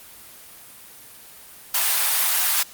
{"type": "high-pass noise", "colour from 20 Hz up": "white", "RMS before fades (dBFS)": -20, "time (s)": [1.74, 2.63], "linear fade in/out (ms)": 5, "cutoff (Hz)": 710, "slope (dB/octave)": 24, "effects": ["white hiss -44 dBFS RMS until 2.73 s", "Opus 32 kbps"]}